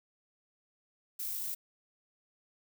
violet noise with amplitude modulation, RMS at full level -36 dBFS, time 1.19-1.55 s, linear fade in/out 10 ms, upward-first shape sine, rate 52.9 Hz, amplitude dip 25%, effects none

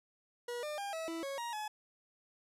40% pulse tone with pitch steps, 482 / 600 / 803 / 648 / 329.7 / 551 / 943 / 851 Hz, B4 / D5 / G5 / E5 / E4 / C#5 / A#5 / G#5, -42 / +37 / +41 / -30 / 0 / -11 / +20 / +42 cents, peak -37 dBFS, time 0.48-1.68 s, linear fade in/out 5 ms, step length 150 ms, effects low-pass 12000 Hz 12 dB/octave

